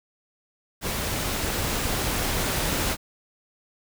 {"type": "noise with level ramp", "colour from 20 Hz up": "pink", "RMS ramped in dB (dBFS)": [-28, -25], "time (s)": [0.81, 2.97], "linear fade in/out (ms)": 50, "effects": []}